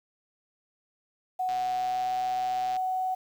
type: tone with pitch glide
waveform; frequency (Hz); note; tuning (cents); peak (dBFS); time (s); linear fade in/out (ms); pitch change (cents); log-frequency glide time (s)
sine; 740 to 746.4; F#5 to F#5; 0 to +15; -26; 1.39-3.15; 10; +15; 1.73-2.12
type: click train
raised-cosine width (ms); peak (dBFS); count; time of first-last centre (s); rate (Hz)
0.2; -26; 163; 1.49-2.766; 127
effects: 9-bit